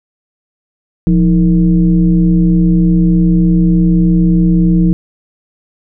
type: tone with frequency modulation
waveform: sine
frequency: 174.61 Hz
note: F3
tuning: in tune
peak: -6 dBFS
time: 1.07-4.93 s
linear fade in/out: 0 ms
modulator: 143 Hz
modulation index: 0.79
effects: none